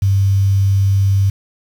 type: tone with quantisation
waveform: sine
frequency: 98 Hz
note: G2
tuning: in tune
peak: -10 dBFS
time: 0.02-1.3 s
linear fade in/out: 5 ms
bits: 6
effects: none